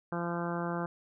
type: harmonic tone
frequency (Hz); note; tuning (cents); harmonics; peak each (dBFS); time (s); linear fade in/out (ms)
171.8; F3; -28; 1 / 2 / 3 / 4 / 5 / 6 / 7 / 8 / 9; -35 / -38 / -40 / -41 / -42 / -43 / -43 / -44 / -45; 0.12-0.86; 2
effects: none